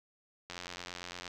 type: click train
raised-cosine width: 0.2 ms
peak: -24 dBFS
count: 70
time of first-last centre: 0.5-1.278 s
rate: 88.7 Hz
effects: none